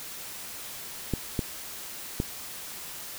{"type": "clicks", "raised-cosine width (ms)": 3, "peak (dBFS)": -13, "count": 3, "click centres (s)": [1.137, 1.392, 2.201], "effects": ["white hiss -40 dBFS RMS until 3.18 s"]}